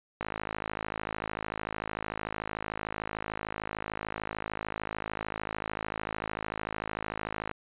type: click train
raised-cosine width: 0.5 ms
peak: -18 dBFS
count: 391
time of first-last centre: 0.21-7.513 s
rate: 53.4 Hz
effects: resampled to 8000 Hz